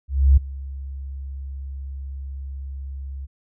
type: tone with ADSR envelope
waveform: sine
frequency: 68 Hz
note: C#2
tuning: 33 cents flat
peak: -8 dBFS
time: 0.08-3.27 s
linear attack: 290 ms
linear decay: 10 ms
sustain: -21 dB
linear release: 27 ms
effects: none